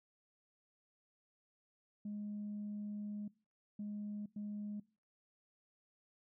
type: tone bursts at uneven times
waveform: sine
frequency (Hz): 207.7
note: G#3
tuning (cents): 0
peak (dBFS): -39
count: 3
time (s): 2.05-3.28 / 3.79-4.26 / 4.36-4.8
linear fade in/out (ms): 5
effects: noise-tail reverb RT60 0.4 s tail -23 dB re dry + tanh soft clip ceiling -37 dBFS